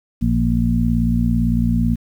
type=harmonic tone with a mistuned harmonic; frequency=58 Hz; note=A#1; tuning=8 cents flat; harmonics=1 / 2 / 3 / 4; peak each=-20 / -21 / -21 / -18 dBFS; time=0.21-1.96 s; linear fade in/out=20 ms; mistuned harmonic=1; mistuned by=-88 cents; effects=8-bit